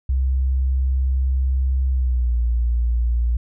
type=tone with pitch glide; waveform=sine; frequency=65.41 to 58.95 Hz; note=C2 to A#1; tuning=0 to +20 cents; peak=-16 dBFS; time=0.09-3.37 s; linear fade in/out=5 ms; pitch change=-180 cents; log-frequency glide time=1.89-2.36 s; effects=none